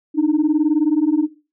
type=beating tone pair; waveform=sine; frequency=294 / 313 Hz; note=D4 / D#4; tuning=+2 / +10 cents; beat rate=19 Hz; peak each=-15 dBFS; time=0.14-1.28 s; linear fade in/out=50 ms; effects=noise-tail reverb RT60 0.3 s tail -18 dB re dry + tanh soft clip ceiling -9 dBFS